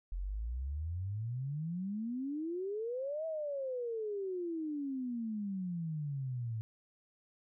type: exponential two-way sweep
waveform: sine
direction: up then down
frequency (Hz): 42.5 to 653 to 108.9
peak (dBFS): -35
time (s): 0.12-6.61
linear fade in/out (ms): 0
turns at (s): 3.26
effects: none